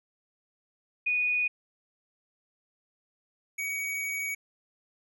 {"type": "tone pair in turn", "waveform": ["sine", "square"], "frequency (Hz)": [2471, 2256], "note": ["D#7", "C#7"], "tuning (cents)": [-13, 30], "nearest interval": "major second", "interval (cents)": 157, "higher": "first", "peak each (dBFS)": [-24, -31], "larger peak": "first", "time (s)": [[1.06, 1.48], [3.58, 4.35]], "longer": "second", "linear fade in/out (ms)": 10, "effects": []}